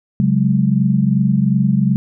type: chord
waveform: sine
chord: C# suspended fourth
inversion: none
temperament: equal with one note detuned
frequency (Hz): 136.68 / 185 / 207.7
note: C#3 / F#3 / G#3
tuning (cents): -24 / 0 / 0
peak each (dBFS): -16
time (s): 0.2-1.96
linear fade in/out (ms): 0
effects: none